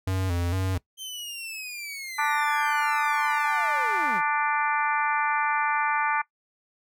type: tone with vibrato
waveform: square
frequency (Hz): 90.5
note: F#2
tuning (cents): -38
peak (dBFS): -25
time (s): 0.07-0.78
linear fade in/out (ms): 5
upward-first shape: square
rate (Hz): 2.2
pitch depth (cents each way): 71
type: linear sweep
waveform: sawtooth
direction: down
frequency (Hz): 3136 to 140.9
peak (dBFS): -31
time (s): 0.97-4.22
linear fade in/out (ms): 50
type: harmonic tone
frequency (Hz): 294.8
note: D4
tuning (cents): +7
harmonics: 3 / 4 / 5 / 6 / 7 / 8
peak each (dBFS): -26 / -28 / -30 / -32 / -33 / -34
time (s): 2.18-6.22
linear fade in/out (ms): 10
effects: noise-tail reverb RT60 0.1 s tail -20 dB re dry